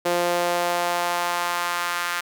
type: tone with high-pass filter sweep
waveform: sawtooth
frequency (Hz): 174.61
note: F3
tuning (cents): 0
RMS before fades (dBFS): -24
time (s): 0.05-2.21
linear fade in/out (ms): 10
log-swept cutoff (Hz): 460 to 1400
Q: 1.8
effects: none